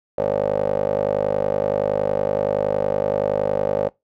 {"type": "tone with band-pass filter", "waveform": "15% pulse", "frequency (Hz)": 50.7, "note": "G#1", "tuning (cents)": -41, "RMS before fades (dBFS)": -21, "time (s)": [0.18, 3.89], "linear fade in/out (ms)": 5, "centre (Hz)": 570, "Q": 5.5, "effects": ["noise-tail reverb RT60 0.2 s tail -23 dB re dry"]}